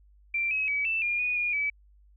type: tone with pitch steps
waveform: sine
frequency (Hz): 2357 / 2555 / 2281 / 2655 / 2413 / 2468 / 2432 / 2294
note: D7 / D#7 / C#7 / E7 / D7 / D#7 / D#7 / D7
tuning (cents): +6 / +45 / +49 / +12 / +46 / -15 / -40 / -41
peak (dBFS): -25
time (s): 0.34-1.7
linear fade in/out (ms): 5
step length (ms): 170
effects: added 50 Hz sine -55 dBFS peak until 2.16 s